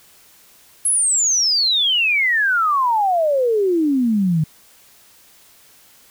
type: exponential sweep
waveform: sine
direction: down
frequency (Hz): 11000 to 150.4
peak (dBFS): -14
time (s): 0.85-4.44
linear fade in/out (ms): 5
effects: white hiss -50 dBFS RMS until 6.1 s